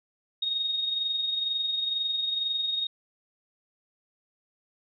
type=tone with amplitude modulation; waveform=sine; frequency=3729 Hz; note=A#7; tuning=in tune; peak=-24 dBFS; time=0.42-2.87 s; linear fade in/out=5 ms; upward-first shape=sine; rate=22.1 Hz; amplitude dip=45%; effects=none

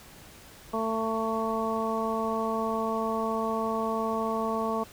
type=harmonic tone; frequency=223.2 Hz; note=A3; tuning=25 cents sharp; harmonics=1 / 2 / 3 / 4 / 5; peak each=-32 / -32 / -33 / -35 / -32 dBFS; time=0.73-4.84 s; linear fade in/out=10 ms; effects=pink hiss -50 dBFS RMS until 4.92 s

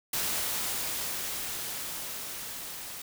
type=noise with level ramp; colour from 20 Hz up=white; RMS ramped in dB=-30 to -41 dBFS; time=0.13-3.02 s; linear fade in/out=5 ms; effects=none

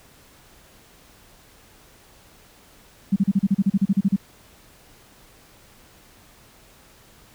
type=tone bursts; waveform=sine; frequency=196 Hz; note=G3; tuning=in tune; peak=-14 dBFS; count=14; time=3.12-4.163 s; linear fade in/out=10 ms; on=42 ms; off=35 ms; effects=pink hiss -52 dBFS RMS until 7.34 s

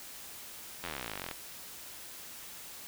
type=slowing click train; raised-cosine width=0.3 ms; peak=-21 dBFS; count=29; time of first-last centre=0.84-1.312 s; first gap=11 ms; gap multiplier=1.03; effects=white hiss -47 dBFS RMS until 2.87 s

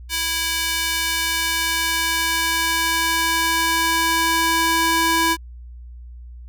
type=tone with high-pass filter sweep; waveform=square; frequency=329.6 Hz; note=E4; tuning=in tune; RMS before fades=-20 dBFS; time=0.09-5.37 s; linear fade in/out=50 ms; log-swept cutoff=2400 to 720 Hz; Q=0.83; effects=added 60 Hz sine -35 dBFS peak until 6.48 s

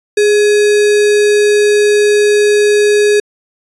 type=tone with sample-and-hold; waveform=sine; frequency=415.3 Hz; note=G#4; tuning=in tune; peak=-6 dBFS; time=0.17-3.2 s; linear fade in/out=5 ms; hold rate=2100 Hz; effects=resampled to 24000 Hz

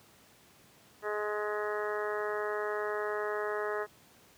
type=harmonic tone; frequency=210 Hz; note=G#3; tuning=19 cents sharp; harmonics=2 / 3 / 4 / 5 / 6 / 7 / 8 / 9; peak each=-34 / -39 / -43 / -42 / -40 / -45 / -42 / -44 dBFS; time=1.02-3.87 s; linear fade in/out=50 ms; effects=pink hiss -60 dBFS RMS until 4.37 s + high-pass 100 Hz 12 dB/octave

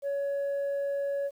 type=tone; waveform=sine; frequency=561 Hz; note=C#5; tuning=21 cents sharp; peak=-25 dBFS; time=0.02-1.31 s; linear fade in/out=50 ms; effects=tanh soft clip ceiling -27 dBFS + 10-bit

